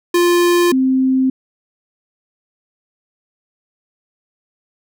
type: tone pair in turn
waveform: square / sine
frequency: 349.2 / 261.6 Hz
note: F4 / C4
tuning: 0 / 0 cents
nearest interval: perfect fourth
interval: 500 cents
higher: first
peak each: -11 dBFS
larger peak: neither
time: 0.14-0.72 / 0.72-1.3 s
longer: neither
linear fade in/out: 5 ms
effects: none